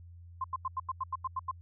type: tone bursts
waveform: sine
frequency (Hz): 1046.5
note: C6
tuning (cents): 0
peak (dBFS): -30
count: 10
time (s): 0.41-1.513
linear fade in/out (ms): 5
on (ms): 32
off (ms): 87
effects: added 86 Hz sine -48 dBFS peak until 1.61 s